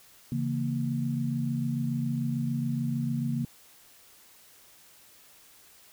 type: chord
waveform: sine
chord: A# diminished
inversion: first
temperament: equal with one note detuned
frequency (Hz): 137.95 / 164.81 / 233.1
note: C#3 / E3 / A#3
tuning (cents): -8 / 0 / 0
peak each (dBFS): -30 / -35 / -30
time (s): 0.32-3.45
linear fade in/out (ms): 2
effects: white hiss -56 dBFS RMS until 5.92 s